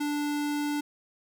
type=tone; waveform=square; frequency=293.2 Hz; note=D4; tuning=3 cents flat; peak=-28 dBFS; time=0-0.81 s; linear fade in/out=10 ms; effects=none